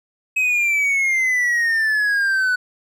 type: exponential sweep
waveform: triangle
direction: down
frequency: 2555 to 1480 Hz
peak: -14 dBFS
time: 0.36-2.56 s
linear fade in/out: 10 ms
effects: none